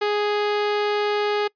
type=tone; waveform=sawtooth; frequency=415.4 Hz; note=G#4; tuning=in tune; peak=-16 dBFS; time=0.01-1.48 s; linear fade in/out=10 ms; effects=noise-tail reverb RT60 0.1 s tail -24 dB re dry + resampled to 11025 Hz